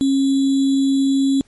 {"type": "tone with sample-and-hold", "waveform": "sine", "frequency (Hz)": 272.2, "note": "C#4", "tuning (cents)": -31, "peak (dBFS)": -13, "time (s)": [0.01, 1.41], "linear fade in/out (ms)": 0, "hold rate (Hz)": 3675, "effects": ["pink hiss -57 dBFS RMS until 1.47 s", "MP3 48 kbps"]}